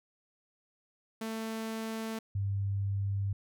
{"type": "tone pair in turn", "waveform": ["sawtooth", "sine"], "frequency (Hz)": [222.6, 99.16], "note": ["A3", "G2"], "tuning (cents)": [20, 20], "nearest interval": "octave + major second", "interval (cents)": 1400, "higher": "first", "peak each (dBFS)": [-31, -29], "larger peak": "second", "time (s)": [[1.21, 2.19], [2.35, 3.33]], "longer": "neither", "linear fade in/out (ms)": 5, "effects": []}